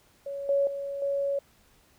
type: tone with level steps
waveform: sine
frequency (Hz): 559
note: C#5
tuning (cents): +14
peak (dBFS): -32 / -21 / -31 / -25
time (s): 0.26-1.39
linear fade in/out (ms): 5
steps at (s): 0.49 / 0.67 / 1.02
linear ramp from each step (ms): 2
effects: pink hiss -62 dBFS RMS until 1.98 s